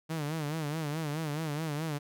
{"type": "tone with vibrato", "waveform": "sawtooth", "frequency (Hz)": 153.4, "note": "D#3", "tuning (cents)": -24, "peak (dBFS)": -28, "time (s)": [0.09, 1.99], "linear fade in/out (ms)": 20, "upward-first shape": "sine", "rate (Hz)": 4.7, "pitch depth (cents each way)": 110, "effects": []}